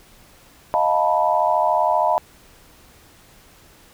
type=tone cluster; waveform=sine; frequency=625 / 700 / 885 / 978 Hz; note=D#5 / F5 / A5 / B5; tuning=+8 / +4 / +10 / -17 cents; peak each=-21 dBFS; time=0.74-2.18 s; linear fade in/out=0 ms; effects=pink hiss -50 dBFS RMS until 3.93 s